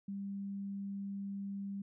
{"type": "tone", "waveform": "sine", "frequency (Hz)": 198.3, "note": "G3", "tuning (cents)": 20, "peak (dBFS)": -38, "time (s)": [0.08, 1.82], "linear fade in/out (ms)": 5, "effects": []}